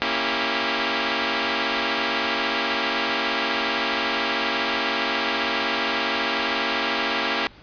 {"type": "chord", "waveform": "5% pulse", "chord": "A# diminished seventh", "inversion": "none", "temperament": "equal with one note detuned", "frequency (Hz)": [233.1, 277.2, 329.6, 397], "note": ["A#3", "C#4", "E4", "G4"], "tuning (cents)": [0, 0, 0, 22], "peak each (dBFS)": -16, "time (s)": [0.02, 7.47], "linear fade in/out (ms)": 0, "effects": ["pink hiss -48 dBFS RMS until 7.62 s", "resampled to 11025 Hz"]}